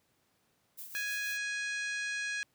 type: noise with tremolo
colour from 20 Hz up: violet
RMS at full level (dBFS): -43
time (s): 0.77-1.38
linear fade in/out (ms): 20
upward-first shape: triangle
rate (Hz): 6.2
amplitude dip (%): 60
type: harmonic tone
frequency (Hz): 830.6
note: G#5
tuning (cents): 0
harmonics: 2 / 3 / 4 / 5 / 6 / 7 / 8 / 9 / 10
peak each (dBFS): -35 / -39 / -48 / -46 / -54 / -48 / -51 / -58 / -52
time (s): 0.95-2.43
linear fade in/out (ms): 0
effects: pink hiss -73 dBFS RMS until 2.54 s + high-pass 100 Hz 12 dB/octave